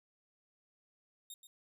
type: tone with echo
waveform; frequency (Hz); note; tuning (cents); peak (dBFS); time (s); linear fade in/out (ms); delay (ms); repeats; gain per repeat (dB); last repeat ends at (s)
15% pulse; 3697; A#7; -15; -39; 1.3-1.34; 2; 130; 1; -9; 1.47
effects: none